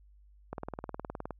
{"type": "click train", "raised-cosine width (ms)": 1, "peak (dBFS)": -23, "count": 16, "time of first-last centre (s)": [0.53, 1.307], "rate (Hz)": 19.3, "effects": ["added 50 Hz sine -56 dBFS peak until 1.39 s"]}